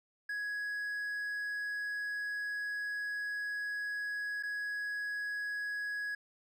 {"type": "tone with dropouts", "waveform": "triangle", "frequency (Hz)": 1669, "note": "G#6", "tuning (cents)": 8, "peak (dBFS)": -33, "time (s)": [0.29, 6.15], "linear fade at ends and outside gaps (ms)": 5, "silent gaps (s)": [4.427, 4.433], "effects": []}